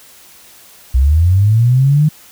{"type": "linear sweep", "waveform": "sine", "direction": "up", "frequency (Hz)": [60.8, 155.56], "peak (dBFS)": -7, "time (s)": [0.94, 2.09], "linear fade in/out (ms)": 10, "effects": ["white hiss -42 dBFS RMS until 2.31 s"]}